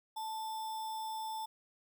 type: tone with sample-and-hold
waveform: sine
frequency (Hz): 880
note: A5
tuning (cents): 0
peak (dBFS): -37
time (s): 0.16-1.46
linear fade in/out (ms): 10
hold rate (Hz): 4410
effects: none